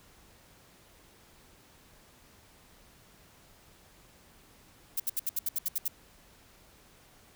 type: noise bursts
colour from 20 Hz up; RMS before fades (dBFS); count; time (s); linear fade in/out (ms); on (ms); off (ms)
violet; -30; 10; 4.97-5.881; 5; 29; 69
effects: pink hiss -59 dBFS RMS until 7.35 s